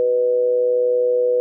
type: tone with amplitude modulation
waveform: sine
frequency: 494.2 Hz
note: B4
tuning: 1 cent sharp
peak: -12 dBFS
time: 0-1.4 s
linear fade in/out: 0 ms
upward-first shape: sine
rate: 121 Hz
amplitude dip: 50%
effects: none